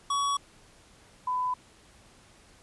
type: tone pair in turn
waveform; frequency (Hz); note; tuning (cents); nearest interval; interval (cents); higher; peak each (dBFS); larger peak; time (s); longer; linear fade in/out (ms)
square / sine; 1125 / 1002.3; C#6 / B5; +25 / +25; major second; 200; first; -26; neither; 0.1-0.37 / 1.27-1.54; neither; 5
effects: pink hiss -57 dBFS RMS until 2.62 s + resampled to 24000 Hz